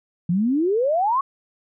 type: exponential sweep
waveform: sine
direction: up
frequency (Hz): 164.81 to 1130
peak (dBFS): -17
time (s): 0.29-1.21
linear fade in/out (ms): 5
effects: none